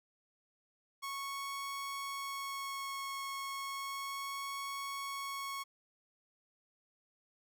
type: tone with vibrato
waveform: sawtooth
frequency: 1102 Hz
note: C#6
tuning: 11 cents flat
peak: -35 dBFS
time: 1.02-5.64 s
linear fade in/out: 20 ms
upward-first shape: sine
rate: 0.33 Hz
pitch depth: 9 cents each way
effects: none